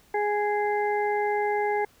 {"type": "harmonic tone", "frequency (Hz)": 415.3, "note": "G#4", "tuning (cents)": 0, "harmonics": [1, 2, 4, 5], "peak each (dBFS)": [-26, -26, -36, -34], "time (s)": [0.14, 1.85], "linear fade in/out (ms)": 5, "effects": ["pink hiss -59 dBFS RMS until 2 s"]}